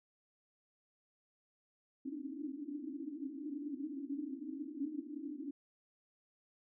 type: band-pass noise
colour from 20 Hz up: pink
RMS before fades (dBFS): -43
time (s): 2.05-5.51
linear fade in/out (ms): 10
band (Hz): 270 to 310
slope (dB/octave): 96
effects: none